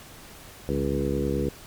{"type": "harmonic tone with a mistuned harmonic", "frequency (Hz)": 69.3, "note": "C#2", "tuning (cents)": 0, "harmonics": [1, 2, 3, 4, 5, 6, 7], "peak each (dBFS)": [-31, -31, -31, -31, -31, -31, -31], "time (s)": [0.69, 1.49], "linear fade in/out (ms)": 0, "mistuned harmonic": 2, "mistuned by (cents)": 60, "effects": ["pink hiss -46 dBFS RMS until 1.66 s", "MP3 96 kbps"]}